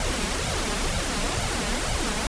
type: noise with flanger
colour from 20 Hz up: pink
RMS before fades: -26 dBFS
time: 0-2.27 s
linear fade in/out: 2 ms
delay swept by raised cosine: 1.3 to 4.9 ms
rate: 2.1 Hz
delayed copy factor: +0.75
effects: resampled to 22050 Hz